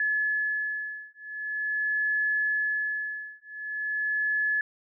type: beating tone pair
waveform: sine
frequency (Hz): 1712 / 1712.44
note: A6 / A6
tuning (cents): -48 / -47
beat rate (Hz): 0.44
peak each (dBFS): -29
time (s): 0-4.61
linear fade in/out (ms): 2
effects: none